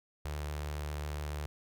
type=tone with notch filter; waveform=sawtooth; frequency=74.4 Hz; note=D2; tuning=23 cents sharp; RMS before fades=-38 dBFS; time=0.25-1.46 s; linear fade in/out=0 ms; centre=240 Hz; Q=1.1; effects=none